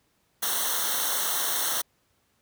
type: noise with comb filter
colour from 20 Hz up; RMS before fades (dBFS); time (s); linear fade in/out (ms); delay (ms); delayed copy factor
white; -27; 0.42-1.82; 10; 0.41; -0.95
effects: pink hiss -69 dBFS RMS until 2.41 s + high-pass 60 Hz 12 dB/octave